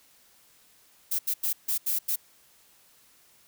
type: noise bursts at uneven times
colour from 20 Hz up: violet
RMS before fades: -27 dBFS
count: 6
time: 1.11-1.19 / 1.27-1.34 / 1.43-1.53 / 1.68-1.78 / 1.86-1.99 / 2.08-2.16 s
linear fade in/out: 10 ms
effects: white hiss -60 dBFS RMS until 3.47 s